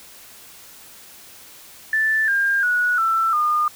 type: tone with pitch steps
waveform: sine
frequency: 1760 / 1604.6 / 1463 / 1333.8 / 1216.1 Hz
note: A6 / G6 / F#6 / E6 / D#6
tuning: 0 / +40 / -20 / +20 / -40 cents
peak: -16 dBFS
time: 1.93-3.68 s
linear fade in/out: 2 ms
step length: 350 ms
effects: white hiss -44 dBFS RMS until 3.75 s